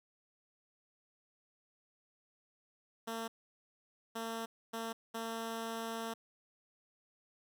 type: tone bursts at uneven times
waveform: 10% pulse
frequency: 227 Hz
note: A#3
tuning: 46 cents flat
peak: -30 dBFS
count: 4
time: 3.07-3.28 / 4.15-4.46 / 4.73-4.93 / 5.14-6.14 s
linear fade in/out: 10 ms
effects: none